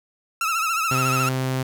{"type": "tone with vibrato", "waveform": "30% pulse", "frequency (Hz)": 1318.5, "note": "E6", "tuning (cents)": 0, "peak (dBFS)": -18, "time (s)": [0.41, 1.29], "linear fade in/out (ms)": 2, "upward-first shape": "triangle", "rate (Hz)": 14, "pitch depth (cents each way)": 91}
{"type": "tone", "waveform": "sawtooth", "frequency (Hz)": 130.4, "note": "C3", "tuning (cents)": -5, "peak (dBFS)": -18, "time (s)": [0.91, 1.63], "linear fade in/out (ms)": 5}
{"effects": []}